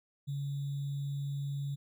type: tone with sample-and-hold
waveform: sine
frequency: 140.7 Hz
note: C#3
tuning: 26 cents sharp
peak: -33 dBFS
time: 0.27-1.76 s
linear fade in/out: 20 ms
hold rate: 3675 Hz
effects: none